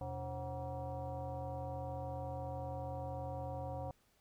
sine tone with frequency modulation, 331.7 Hz, E4, 11 cents sharp, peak -39 dBFS, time 0.01-3.91 s, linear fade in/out 2 ms, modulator 206 Hz, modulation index 2.5, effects pink hiss -73 dBFS RMS until 4.2 s

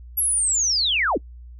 sine linear sweep, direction down, 11610 to 182.1 Hz, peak -18 dBFS, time 0.17-1.18 s, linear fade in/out 10 ms, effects noise-tail reverb RT60 0.1 s tail -25 dB re dry + added 60 Hz sine -38 dBFS peak until 1.59 s

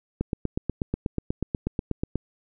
click train, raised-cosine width 3 ms, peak -12 dBFS, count 17, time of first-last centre 0.21-2.156 s, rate 8.22 Hz, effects none

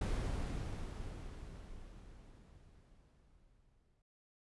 brown noise with exponential decay, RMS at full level -34 dBFS, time 0.01-4.02 s, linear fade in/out 5 ms, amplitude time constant 870 ms, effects resampled to 24000 Hz

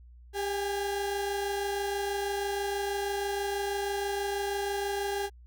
35% pulse tone pair together, 399 / 824.2 Hz, G4 / G#5, +31 / -13 cents, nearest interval octave + minor second, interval 1256 cents, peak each -29 / -34 dBFS, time 0.33-5.3 s, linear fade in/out 50 ms, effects added 60 Hz sine -49 dBFS peak until 5.46 s

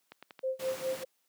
clicks, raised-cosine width 0.3 ms, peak -30 dBFS, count 4, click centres 0.12 / 0.226 / 0.308 / 0.392 s
sine tone with tremolo, 523.3 Hz, C5, in tune, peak -28 dBFS, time 0.43-1.05 s, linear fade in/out 10 ms, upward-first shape sine, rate 4.9 Hz, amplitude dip 95%
pink noise, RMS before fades -43 dBFS, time 0.59-1.04 s, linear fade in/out 10 ms
effects white hiss -75 dBFS RMS until 1.28 s + high-pass 200 Hz 12 dB/octave

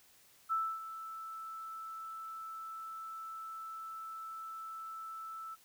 sine tone with ADSR envelope, 1320 Hz, E6, 2 cents sharp, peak -29 dBFS, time 0.49-5.56 s, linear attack 31 ms, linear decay 270 ms, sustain -13 dB, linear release 27 ms, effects white hiss -64 dBFS RMS until 5.64 s

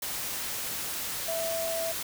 sine tone in noise, 659.3 Hz, E5, in tune, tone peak -30 dBFS, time 1.28-1.92 s, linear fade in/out 5 ms, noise white, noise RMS -34 dBFS, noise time 0.02-2.03 s, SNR +1 dB, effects none

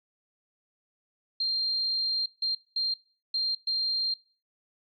sine tone bursts at uneven times, 4186 Hz, C8, in tune, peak -25 dBFS, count 5, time 1.4-2.26 / 2.42-2.55 / 2.76-2.94 / 3.34-3.55 / 3.67-4.14 s, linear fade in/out 5 ms, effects noise-tail reverb RT60 0.4 s tail -22 dB re dry

